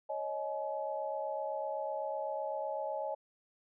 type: chord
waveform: sine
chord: C# suspended second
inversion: none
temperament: equal with one note detuned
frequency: 554.4 / 622.3 / 850 Hz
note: C#5 / D#5 / G#5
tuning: 0 / 0 / +40 cents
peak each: -39 / -38 / -39 dBFS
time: 0.09-3.15 s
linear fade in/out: 10 ms
effects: none